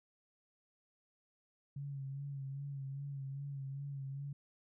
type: tone with vibrato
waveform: sine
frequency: 138.5 Hz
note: C#3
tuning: 1 cent flat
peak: -40 dBFS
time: 1.76-4.33 s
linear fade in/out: 5 ms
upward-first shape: sine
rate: 2.5 Hz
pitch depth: 42 cents each way
effects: none